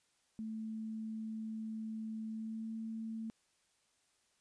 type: tone with pitch glide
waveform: sine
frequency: 220 to 223.1 Hz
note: A3 to A3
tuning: 0 to +24 cents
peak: -39 dBFS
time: 0.39-3.3 s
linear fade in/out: 0 ms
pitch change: +24 cents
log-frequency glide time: 2.29-2.72 s
effects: white hiss -75 dBFS RMS until 4.4 s + resampled to 22050 Hz